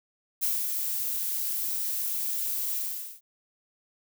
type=noise with ADSR envelope; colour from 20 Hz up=violet; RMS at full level=-26 dBFS; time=0.41-3.21 s; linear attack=23 ms; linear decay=190 ms; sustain=-4 dB; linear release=440 ms; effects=none